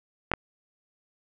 clicks, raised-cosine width 0.5 ms, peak -9 / -10 dBFS, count 2, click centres 0.316 / 0.337 s, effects none

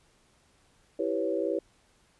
sine chord, C# half-diminished seventh, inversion first, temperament equal, 329.6 / 392 / 493.9 / 554.4 Hz, E4 / G4 / B4 / C#5, 0 / 0 / 0 / 0 cents, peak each -32 dBFS, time 0.99-1.59 s, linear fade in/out 5 ms, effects pink hiss -65 dBFS RMS until 2.19 s + resampled to 24000 Hz

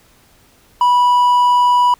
triangle tone, 981 Hz, B5, 12 cents flat, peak -7 dBFS, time 0.81-1.94 s, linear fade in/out 2 ms, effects pink hiss -51 dBFS RMS until 1.99 s

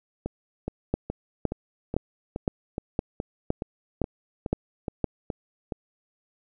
two click trains, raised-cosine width 2 ms, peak -10 / -16 dBFS, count 9 / 14, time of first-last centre 0.94-5.043 / 0.26-5.722 s, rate 1.95 / 2.38 Hz, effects none

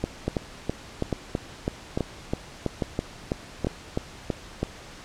two click trains, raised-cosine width 2 ms, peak -11 / -11 dBFS, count 5 / 15, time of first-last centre 0.28-3.67 / 0.04-4.63 s, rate 1.18 / 3.05 Hz, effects pink hiss -44 dBFS RMS until 5.04 s + low-pass 7000 Hz 12 dB/octave

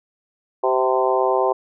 harmonic tone with a mistuned harmonic, 129.1 Hz, C3, 23 cents flat, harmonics 3 / 4 / 5 / 6 / 7 / 8, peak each -21 / -22 / -23 / -24 / -24 / -25 dBFS, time 0.63-1.53 s, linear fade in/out 10 ms, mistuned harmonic 5, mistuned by +18 cents, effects none

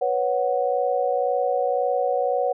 sine chord, B suspended second, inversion none, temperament equal with one note detuned, 492.5 / 554.4 / 740 Hz, B4 / C#5 / F#5, -5 / 0 / 0 cents, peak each -24 dBFS, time 0.01-2.53 s, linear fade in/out 10 ms, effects none

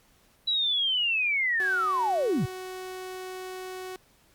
sine linear sweep, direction down, 3951 to 92.4 Hz, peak -23 dBFS, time 0.47-2.46 s, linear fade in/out 10 ms
sawtooth tone with pitch glide, 374.1 to 371.5 Hz, F#4 to F#4, +19 to +7 cents, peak -32 dBFS, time 1.6-3.96 s, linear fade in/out 0 ms, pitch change -12 cents, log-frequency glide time 1.95-2.56 s
effects pink hiss -62 dBFS RMS until 4.34 s + Opus 48 kbps

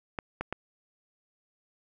clicks, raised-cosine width 0.5 ms, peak -17 dBFS, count 3, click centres 0.188 / 0.41 / 0.526 s, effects none

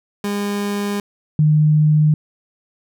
30% pulse / sine tone pair in turn, 203.5 / 152.45 Hz, G#3 / D#3, -35 / -35 cents, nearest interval perfect fourth, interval 500 cents, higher first, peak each -17 / -10 dBFS, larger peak second, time 0.24-1 / 1.39-2.14 s, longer first, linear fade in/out 2 ms, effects none

